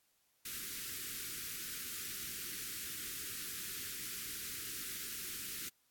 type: band-stop noise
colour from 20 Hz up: white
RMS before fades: -43 dBFS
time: 0.45-5.69 s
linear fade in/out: 5 ms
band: 430 to 1300 Hz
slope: 48 dB/octave
effects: white hiss -75 dBFS RMS until 5.9 s + AAC 64 kbps

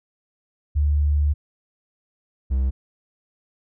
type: tone pair in turn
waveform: sine / triangle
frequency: 73.42 / 65.6 Hz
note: D2 / C2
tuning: 0 / +5 cents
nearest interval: major second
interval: 195 cents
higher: first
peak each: -16 dBFS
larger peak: neither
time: 0.75-1.34 / 2.5-2.71 s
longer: first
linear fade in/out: 20 ms
effects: none

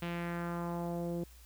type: tone with low-pass filter sweep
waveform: sawtooth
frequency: 171.9 Hz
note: F3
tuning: 27 cents flat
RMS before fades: -37 dBFS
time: 0.02-1.24 s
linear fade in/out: 5 ms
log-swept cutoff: 3000 to 420 Hz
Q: 2
effects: added 60 Hz sine -54 dBFS peak until 1.45 s + white hiss -61 dBFS RMS until 1.45 s

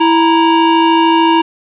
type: tone pair together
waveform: square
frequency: 329.8 / 936 Hz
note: E4 / A#5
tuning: +1 / +7 cents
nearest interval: octave + tritone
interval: 1806 cents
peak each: -11 dBFS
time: 0-1.42 s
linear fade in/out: 10 ms
effects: resampled to 8000 Hz + 7-bit

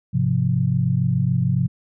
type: chord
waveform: sine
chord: F minor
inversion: first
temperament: equal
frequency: 103.83 / 130.81 / 174.61 Hz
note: Ab2 / C3 / F3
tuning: 0 / 0 / 0 cents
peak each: -24 / -19 / -22 dBFS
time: 0.13-1.68 s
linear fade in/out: 20 ms
effects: none

